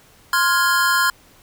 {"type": "chord", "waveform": "square", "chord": "F minor", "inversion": "second", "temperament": "equal with one note detuned", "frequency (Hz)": [1046.5, 1403.4, 1661.2], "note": ["C6", "F6", "Ab6"], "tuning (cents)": [0, 8, 0], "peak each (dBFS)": [-20, -19, -22], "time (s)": [0.33, 1.1], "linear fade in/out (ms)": 2, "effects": ["pink hiss -51 dBFS RMS until 1.42 s"]}